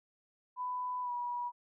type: tone with pitch glide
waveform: sine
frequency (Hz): 997 to 969.7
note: B5 to B5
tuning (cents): +16 to -32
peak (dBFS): -34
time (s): 0.56-1.52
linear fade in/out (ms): 50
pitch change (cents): -48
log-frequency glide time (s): 1.02-1.12
effects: none